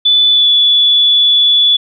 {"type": "tone with pitch glide", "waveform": "sine", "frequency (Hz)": [3484, 3438], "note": ["A7", "A7"], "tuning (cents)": [-18, -41], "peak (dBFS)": -6, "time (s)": [0.05, 1.77], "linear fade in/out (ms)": 10, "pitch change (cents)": -23, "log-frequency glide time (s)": [0.31, 0.48], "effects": []}